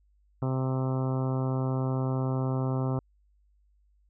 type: harmonic tone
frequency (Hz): 130.81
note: C3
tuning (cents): 0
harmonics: 1 / 2 / 3 / 4 / 5 / 6 / 7 / 8 / 9 / 10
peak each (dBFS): -27 / -33 / -37 / -39 / -41 / -43 / -44 / -45 / -46 / -47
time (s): 0.42-2.99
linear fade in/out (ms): 2
effects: added 50 Hz sine -62 dBFS peak until 4.09 s